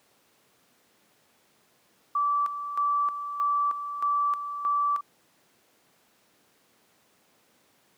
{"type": "tone with tremolo", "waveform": "sine", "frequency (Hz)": 1159, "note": "D6", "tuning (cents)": -23, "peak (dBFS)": -22, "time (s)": [2.15, 5.01], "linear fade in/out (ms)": 5, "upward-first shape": "square", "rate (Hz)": 1.6, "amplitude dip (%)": 65, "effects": ["pink hiss -64 dBFS RMS until 7.97 s", "high-pass 200 Hz 12 dB/octave"]}